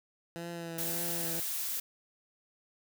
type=tone with vibrato; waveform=15% pulse; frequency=168.2 Hz; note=E3; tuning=35 cents sharp; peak=-32 dBFS; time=0.36-1.4 s; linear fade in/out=0 ms; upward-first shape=triangle; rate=1.8 Hz; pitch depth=35 cents each way
type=noise; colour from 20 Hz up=blue; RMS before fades=-35 dBFS; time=0.78-1.8 s; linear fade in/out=5 ms
effects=none